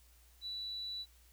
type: tone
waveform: sine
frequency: 3951 Hz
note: B7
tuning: in tune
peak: -39 dBFS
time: 0.41-1.06 s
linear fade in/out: 50 ms
effects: added 60 Hz sine -62 dBFS peak until 1.32 s + white hiss -67 dBFS RMS until 1.32 s